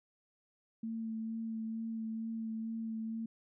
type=tone with vibrato; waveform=sine; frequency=224 Hz; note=A3; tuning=31 cents sharp; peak=-36 dBFS; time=0.83-3.26 s; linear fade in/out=5 ms; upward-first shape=sine; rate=2.2 Hz; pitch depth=16 cents each way; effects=none